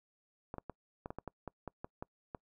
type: clicks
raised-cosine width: 1 ms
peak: -27 dBFS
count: 12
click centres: 0.541 / 0.583 / 0.697 / 1.059 / 1.105 / 1.186 / 1.277 / 1.477 / 1.677 / 1.845 / 2.025 / 2.348 s
effects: noise-tail reverb RT60 0.1 s tail -26 dB re dry